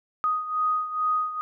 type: beating tone pair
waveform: sine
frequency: 1246 / 1248.3 Hz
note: D#6 / D#6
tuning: +2 / +5 cents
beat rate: 2.3 Hz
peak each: -24 / -29 dBFS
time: 0.24-1.41 s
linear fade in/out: 0 ms
effects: none